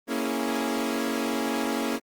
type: chord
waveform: sawtooth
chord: A# half-diminished seventh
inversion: none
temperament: equal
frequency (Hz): 233.1 / 277.2 / 329.6 / 415.3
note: A#3 / C#4 / E4 / G#4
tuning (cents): 0 / 0 / 0 / 0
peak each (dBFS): -26 / -26 / -29 / -30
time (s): 0.07-2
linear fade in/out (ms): 50
effects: Opus 24 kbps